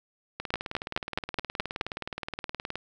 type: two click trains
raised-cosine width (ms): 0.3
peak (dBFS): -17 / -10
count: 46 / 7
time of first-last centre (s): 0.4-2.756 / 0.54-1.811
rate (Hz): 19.1 / 4.72
effects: none